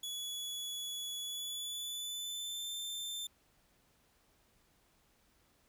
sawtooth tone with pitch glide, 3395 to 3562 Hz, G#7 to A7, +37 to +21 cents, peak -36 dBFS, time 0.03-3.27 s, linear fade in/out 5 ms, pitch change +84 cents, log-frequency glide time 1.19-2.72 s, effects pink hiss -71 dBFS RMS until 5.68 s

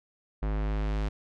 square tone with low-pass filter sweep, 52 Hz, G#1, 3 cents sharp, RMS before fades -29 dBFS, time 0.42-1.09 s, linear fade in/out 10 ms, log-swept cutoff 1700 to 4900 Hz, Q 0.7, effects none

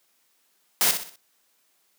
white noise with echo, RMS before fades -20 dBFS, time 0.81-0.91 s, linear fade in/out 0 ms, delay 62 ms, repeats 4, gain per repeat -8 dB, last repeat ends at 1.158 s, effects white hiss -67 dBFS RMS until 1.98 s + high-pass 200 Hz 12 dB/octave

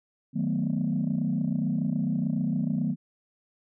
sine chord, B dominant seventh, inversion first, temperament equal, 155.56 / 185 / 220 / 246.9 Hz, D#3 / F#3 / A3 / B3, 0 / 0 / 0 / 0 cents, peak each -29 dBFS, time 0.33-2.96 s, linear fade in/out 50 ms, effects tanh soft clip ceiling -18 dBFS

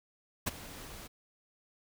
pink noise with ADSR envelope, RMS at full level -29 dBFS, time 0.46-1.08 s, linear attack 15 ms, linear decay 22 ms, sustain -18 dB, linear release 21 ms, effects none

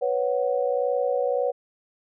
sine chord, B suspended second, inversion none, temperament just, 493.9 / 555.6 / 740.8 Hz, B4 / C#5 / F#5, 0 / +4 / +2 cents, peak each -24 / -25 / -30 dBFS, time 0.01-1.52 s, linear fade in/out 20 ms, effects none

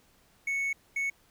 triangle tone bursts at uneven times, 2212 Hz, C#7, 4 cents flat, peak -26 dBFS, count 2, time 0.47-0.73 / 0.96-1.1 s, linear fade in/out 5 ms, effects pink hiss -64 dBFS RMS until 1.3 s

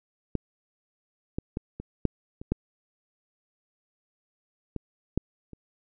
clicks, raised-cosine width 3 ms, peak -13 / -16 / -17 / -23 / -9 / -26 / -11 / -19 / -11 / -30 dBFS, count 10, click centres 0.353 / 1.385 / 1.571 / 1.8 / 2.053 / 2.415 / 2.52 / 4.763 / 5.176 / 5.533 s, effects none

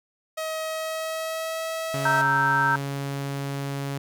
sawtooth tone with pitch glide, 635 to 647.6 Hz, D#5 to E5, +35 to -31 cents, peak -24 dBFS, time 0.37-2.22 s, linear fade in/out 10 ms, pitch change +34 cents, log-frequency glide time 0.63-1.63 s
sawtooth tone, 139.4 Hz, C#3, 10 cents sharp, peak -24 dBFS, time 1.94-3.98 s, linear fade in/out 2 ms
sine chord, E diminished, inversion second, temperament equal with one note detuned, 932.3 / 1318.5 / 1560.8 Hz, Bb5 / E6 / G6, 0 / 0 / -8 cents, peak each -23 / -26 / -22 dBFS, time 2.05-2.76 s, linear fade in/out 5 ms
effects none

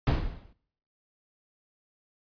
brown noise with exponential decay, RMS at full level -18 dBFS, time 0.07-0.53 s, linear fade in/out 2 ms, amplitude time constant 98 ms, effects noise-tail reverb RT60 0.7 s tail -22 dB re dry + resampled to 11025 Hz

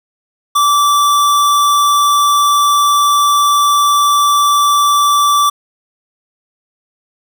square tone, 1163 Hz, D6, 17 cents flat, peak -9 dBFS, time 0.55-5.5 s, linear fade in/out 10 ms, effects none

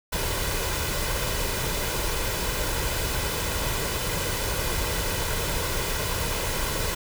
pink noise with comb filter, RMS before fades -27 dBFS, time 0.12-6.95 s, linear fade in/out 10 ms, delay 2 ms, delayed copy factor +0.5, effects none

